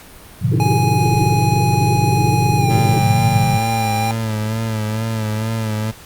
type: chord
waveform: sine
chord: G# diminished seventh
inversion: none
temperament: equal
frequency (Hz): 103.83 / 123.47 / 146.83 / 174.61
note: G#2 / B2 / D3 / F3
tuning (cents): 0 / 0 / 0 / 0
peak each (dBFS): -19 / -17 / -20 / -22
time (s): 0.41-3.58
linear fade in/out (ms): 20
type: band-pass noise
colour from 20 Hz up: pink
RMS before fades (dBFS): -25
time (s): 0.51-2.99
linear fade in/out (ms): 5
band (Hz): 290 to 450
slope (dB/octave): 96
type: tone with pitch glide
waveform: square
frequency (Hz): 830.6 to 798.1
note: G#5 to G5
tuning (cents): 0 to +31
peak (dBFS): -19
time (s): 0.6-4.11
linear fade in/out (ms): 0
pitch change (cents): -69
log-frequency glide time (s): 2.57-2.68
type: tone with vibrato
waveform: 30% pulse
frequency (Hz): 110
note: A2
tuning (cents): 0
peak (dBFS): -16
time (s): 2.69-5.92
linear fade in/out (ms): 20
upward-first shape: sine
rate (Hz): 2.2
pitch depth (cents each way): 48
effects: pink hiss -40 dBFS RMS until 6.05 s + Opus 48 kbps